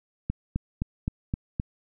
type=click train; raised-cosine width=5 ms; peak=-14 dBFS; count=6; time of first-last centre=0.3-1.599 s; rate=3.85 Hz; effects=none